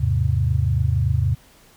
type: chord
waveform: sine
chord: E augmented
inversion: none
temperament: equal with one note detuned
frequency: 80.34 / 103.83 / 130.81 Hz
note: E2 / G#2 / B#2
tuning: -44 / 0 / 0 cents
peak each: -21 dBFS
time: 0-1.35 s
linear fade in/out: 10 ms
effects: pink hiss -52 dBFS RMS until 1.76 s